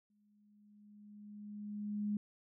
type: tone with exponential growth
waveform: sine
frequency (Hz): 207.7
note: G#3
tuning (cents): 0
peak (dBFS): -32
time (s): 0.1-2.17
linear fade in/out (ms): 2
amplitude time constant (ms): 450
effects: none